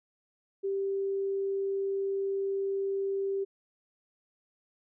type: tone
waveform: sine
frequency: 392 Hz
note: G4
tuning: in tune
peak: -28 dBFS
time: 0.63-3.45 s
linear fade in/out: 20 ms
effects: none